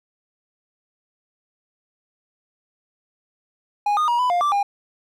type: tone with pitch steps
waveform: triangle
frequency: 825 / 1228 / 954 / 997 / 704 / 1171 / 807 Hz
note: G#5 / D#6 / A#5 / B5 / F5 / D6 / G#5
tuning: -12 / -23 / +40 / +16 / +14 / -5 / -50 cents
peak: -15 dBFS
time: 3.86-4.63 s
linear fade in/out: 5 ms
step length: 110 ms
effects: none